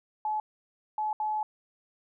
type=tone bursts at uneven times; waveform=sine; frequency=856 Hz; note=A5; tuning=48 cents flat; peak=-27 dBFS; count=3; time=0.25-0.4 / 0.98-1.13 / 1.2-1.43 s; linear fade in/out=2 ms; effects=none